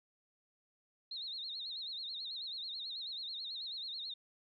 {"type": "tone with vibrato", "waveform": "sine", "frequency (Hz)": 3951, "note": "B7", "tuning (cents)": 0, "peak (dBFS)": -40, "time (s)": [1.11, 4.14], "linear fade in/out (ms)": 5, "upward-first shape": "sine", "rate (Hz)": 9.2, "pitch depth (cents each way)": 150, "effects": []}